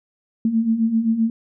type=beating tone pair; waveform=sine; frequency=220 / 227.7 Hz; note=A3 / A#3; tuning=0 / -40 cents; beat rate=7.7 Hz; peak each=-23 / -17 dBFS; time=0.45-1.3 s; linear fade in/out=2 ms; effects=none